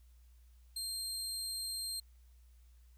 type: tone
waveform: 25% pulse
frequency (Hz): 4186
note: C8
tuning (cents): 0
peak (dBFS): -33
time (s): 0.76-2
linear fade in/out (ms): 5
effects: added 60 Hz sine -58 dBFS peak until 2.97 s + white hiss -75 dBFS RMS until 2.97 s